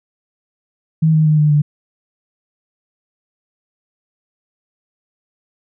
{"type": "tone with pitch steps", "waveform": "sine", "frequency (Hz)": [159.1, 156.19, 153.33, 150.52, 147.76], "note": ["D#3", "D#3", "D#3", "D3", "D3"], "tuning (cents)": [39, 7, -25, 43, 11], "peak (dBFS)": -9, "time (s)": [1.02, 1.62], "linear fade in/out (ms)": 10, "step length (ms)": 120, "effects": []}